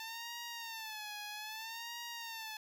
10% pulse tone with vibrato, 888 Hz, A5, 16 cents sharp, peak -34 dBFS, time 0-2.57 s, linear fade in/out 2 ms, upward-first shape sine, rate 0.62 Hz, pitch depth 110 cents each way, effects none

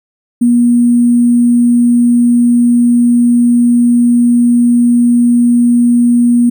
sine tone with sample-and-hold, 240 Hz, B3, 49 cents flat, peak -5 dBFS, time 0.41-6.5 s, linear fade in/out 10 ms, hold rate 8820 Hz, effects none

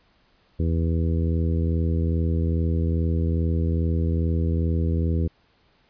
harmonic tone, 82.41 Hz, E2, in tune, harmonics 1 / 2 / 3 / 4 / 5 / 6, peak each -21 / -27 / -31 / -33 / -35 / -37 dBFS, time 0.59-5.28 s, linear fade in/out 10 ms, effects pink hiss -62 dBFS RMS until 5.89 s + resampled to 11025 Hz

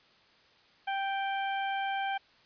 harmonic tone, 784 Hz, G5, in tune, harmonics 1 / 2 / 3 / 4, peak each -31 / -37 / -41 / -43 dBFS, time 0.87-2.18 s, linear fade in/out 10 ms, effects white hiss -62 dBFS RMS until 2.45 s + resampled to 11025 Hz

